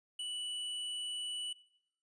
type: tone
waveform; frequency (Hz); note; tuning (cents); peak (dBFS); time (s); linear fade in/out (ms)
square; 2960; F#7; 0; -38; 0.19-1.53; 5
effects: noise-tail reverb RT60 0.7 s tail -18 dB re dry + resampled to 22050 Hz